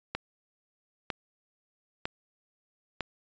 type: click train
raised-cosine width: 0.3 ms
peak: -15 dBFS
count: 4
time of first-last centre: 0.15-3.007 s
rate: 1.05 Hz
effects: resampled to 16000 Hz